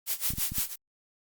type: noise with tremolo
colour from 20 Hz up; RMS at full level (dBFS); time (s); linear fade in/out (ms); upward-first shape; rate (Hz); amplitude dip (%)
blue; -27; 0.06-0.76; 50; sine; 6; 90
type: clicks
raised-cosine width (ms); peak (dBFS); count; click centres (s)
5; -24; 5; 0.305 / 0.336 / 0.384 / 0.52 / 0.583
effects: Opus 48 kbps